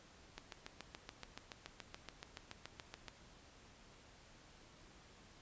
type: click train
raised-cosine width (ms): 0.2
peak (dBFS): -29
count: 20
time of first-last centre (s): 0.38-3.083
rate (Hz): 7.03
effects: pink hiss -62 dBFS RMS until 5.41 s + resampled to 16000 Hz